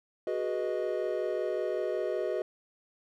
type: chord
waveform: triangle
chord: G# minor seventh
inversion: third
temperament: equal with one note detuned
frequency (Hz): 370 / 415.3 / 489.1 / 622.3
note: F#4 / G#4 / B4 / D#5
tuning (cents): 0 / 0 / -17 / 0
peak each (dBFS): -32 / -34 / -33 / -32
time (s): 0.27-2.42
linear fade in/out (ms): 2
effects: none